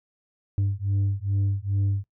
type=beating tone pair; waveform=sine; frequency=98 / 100.4 Hz; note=G2 / G2; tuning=0 / +42 cents; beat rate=2.4 Hz; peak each=-23 dBFS; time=0.58-2.04 s; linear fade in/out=0 ms; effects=noise-tail reverb RT60 0.1 s tail -19 dB re dry + tanh soft clip ceiling -19 dBFS